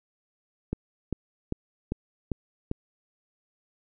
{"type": "click train", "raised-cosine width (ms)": 3, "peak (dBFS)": -15, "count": 6, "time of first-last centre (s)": [0.73, 2.714], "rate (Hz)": 2.52, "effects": []}